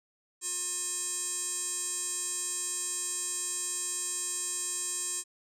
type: tone with band-pass filter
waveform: square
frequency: 357.6 Hz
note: F4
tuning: 41 cents sharp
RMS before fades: -34 dBFS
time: 0.41-5.24 s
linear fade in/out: 50 ms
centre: 7900 Hz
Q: 6.6
effects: none